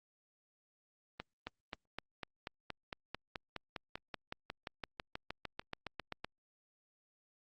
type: accelerating click train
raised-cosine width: 0.3 ms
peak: -24 dBFS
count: 28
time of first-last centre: 1.2-6.246 s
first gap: 270 ms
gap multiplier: 0.97
effects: Opus 32 kbps